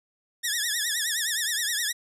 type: tone with vibrato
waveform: 10% pulse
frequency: 1788 Hz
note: A6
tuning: 27 cents sharp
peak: -16 dBFS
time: 0.43-1.93 s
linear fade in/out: 20 ms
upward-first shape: triangle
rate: 9.6 Hz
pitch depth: 160 cents each way
effects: resampled to 32000 Hz